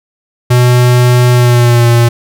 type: tone with pitch glide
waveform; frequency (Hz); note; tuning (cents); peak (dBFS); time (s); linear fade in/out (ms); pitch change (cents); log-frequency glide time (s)
square; 123.47 to 118.3; B2 to A#2; 0 to +26; -5; 0.5-2.09; 10; -74; 1.32-1.88
effects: none